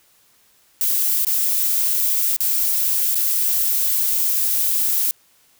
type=noise with dropouts; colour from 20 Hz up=violet; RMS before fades=-19 dBFS; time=0.81-5.11 s; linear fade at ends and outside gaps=0 ms; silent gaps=1.248-1.268 / 2.364-2.405 / 3.146-3.155 s; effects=white hiss -57 dBFS RMS until 5.59 s